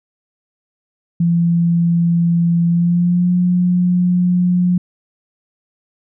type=tone with pitch glide; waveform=sine; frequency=170 to 178.76 Hz; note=F3 to F3; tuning=-46 to +41 cents; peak=-11 dBFS; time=1.2-4.78 s; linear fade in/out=5 ms; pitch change=+87 cents; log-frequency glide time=2.67-3.32 s; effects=none